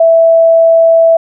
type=tone; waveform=sine; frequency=659.3 Hz; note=E5; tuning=in tune; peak=-3 dBFS; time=0-1.17 s; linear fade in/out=5 ms; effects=none